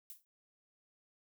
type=noise with exponential decay; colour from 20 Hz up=violet; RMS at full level=-45 dBFS; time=0.1-0.25 s; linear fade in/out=0 ms; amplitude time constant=32 ms; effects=none